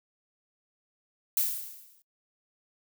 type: noise with exponential decay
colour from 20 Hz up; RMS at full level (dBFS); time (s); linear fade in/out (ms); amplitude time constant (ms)
violet; -24; 1.37-2.02; 1; 140
effects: noise-tail reverb RT60 0.1 s tail -22 dB re dry